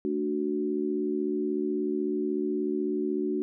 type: chord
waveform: sine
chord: D major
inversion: second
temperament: equal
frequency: 220 / 293.7 / 370 Hz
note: A3 / D4 / F#4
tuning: 0 / 0 / 0 cents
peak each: -33 / -30 / -29 dBFS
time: 0.05-3.42 s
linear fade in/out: 0 ms
effects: none